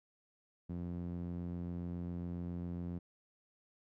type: tone with band-pass filter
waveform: sawtooth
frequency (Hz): 87.31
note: F2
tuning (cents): 0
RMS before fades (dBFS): -41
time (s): 0.69-2.99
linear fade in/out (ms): 10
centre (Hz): 190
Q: 1.5
effects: none